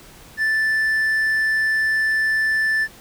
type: tone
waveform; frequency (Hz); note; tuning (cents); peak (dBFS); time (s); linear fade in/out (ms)
triangle; 1760; A6; 0; -15; 0.37-2.88; 50
effects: pink hiss -45 dBFS RMS until 3 s